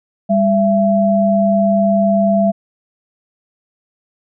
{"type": "tone pair together", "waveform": "sine", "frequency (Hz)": [199.49, 671], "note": ["G3", "E5"], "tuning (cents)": [31, 31], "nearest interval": "octave + major sixth", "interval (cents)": 2100, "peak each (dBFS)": -13, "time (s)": [0.29, 2.52], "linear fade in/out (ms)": 20, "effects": []}